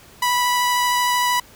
sawtooth tone with vibrato, 984 Hz, B5, 7 cents flat, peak -13 dBFS, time 0.22-1.4 s, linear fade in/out 5 ms, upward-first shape sine, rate 13 Hz, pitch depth 8 cents each way, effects pink hiss -47 dBFS RMS until 1.55 s

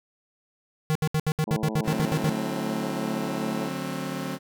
square tone bursts, 155.56 Hz, D#3, in tune, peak -22 dBFS, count 12, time 0.9-2.295 s, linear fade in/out 0 ms, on 53 ms, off 69 ms
harmonic tone, 108.8 Hz, A2, 19 cents flat, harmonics 2 / 3 / 4 / 5 / 6 / 7 / 8 / 9, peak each -32 / -36 / -38 / -40 / -42 / -43 / -44 / -45 dBFS, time 1.47-3.69 s, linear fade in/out 5 ms
sawtooth chord, D dominant seventh, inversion none, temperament just, 146.83 / 183.54 / 220.2 / 264.3 Hz, D3 / F#3 / A3 / C4, 0 / -14 / +2 / +18 cents, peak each -32 / -30 / -35 / -29 dBFS, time 1.83-4.39 s, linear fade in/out 50 ms
effects none

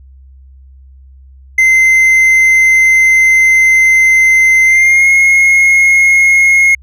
triangle tone with pitch glide, 2071 to 2156 Hz, C7 to C#7, -18 to -49 cents, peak -3 dBFS, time 1.58-6.75 s, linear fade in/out 5 ms, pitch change +69 cents, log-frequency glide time 4.65-5.08 s, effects added 66 Hz sine -35 dBFS peak until 6.82 s

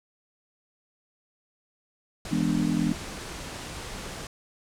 pink low-pass noise, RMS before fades -38 dBFS, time 2.25-4.27 s, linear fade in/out 2 ms, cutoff 9600 Hz, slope 24 dB/octave
sine chord, E dominant seventh, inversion none, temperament just, 164.81 / 206 / 247.2 / 296.7 Hz, E3 / G#3 / B3 / D4, 0 / -14 / +2 / +18 cents, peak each -28 dBFS, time 2.31-2.93 s, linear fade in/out 10 ms
effects none

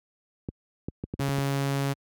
clicks, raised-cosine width 3 ms, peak -18 dBFS, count 7, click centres 0.488 / 0.885 / 1.039 / 1.139 / 1.197 / 1.288 / 1.385 s
sawtooth tone, 138.59 Hz, C#3, in tune, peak -21 dBFS, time 1.19-1.94 s, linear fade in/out 20 ms
effects high-pass 60 Hz 12 dB/octave

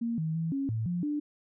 sine tone with pitch steps, 232.6 / 159 / 163.5 / 274.6 / 111.3 / 175.6 / 295.4 Hz, A#3 / D#3 / E3 / C#4 / A2 / F3 / D4, -4 / +38 / -14 / -16 / +20 / +10 / +10 cents, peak -28 dBFS, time 0.01-1.2 s, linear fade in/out 10 ms, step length 170 ms, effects none

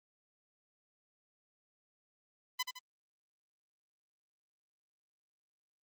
10% pulse tone with echo, 1007 Hz, B5, 33 cents sharp, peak -23 dBFS, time 2.59-2.63 s, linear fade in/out 10 ms, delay 81 ms, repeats 2, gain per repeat -7 dB, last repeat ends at 2.792 s, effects Opus 24 kbps

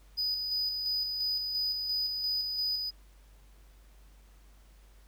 triangle tone with tremolo, 4973 Hz, D#8, 2 cents flat, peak -27 dBFS, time 0.17-2.91 s, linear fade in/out 20 ms, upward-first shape square, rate 2.9 Hz, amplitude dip 35%, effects added 49 Hz sine -54 dBFS peak until 5.07 s + pink hiss -65 dBFS RMS until 5.07 s

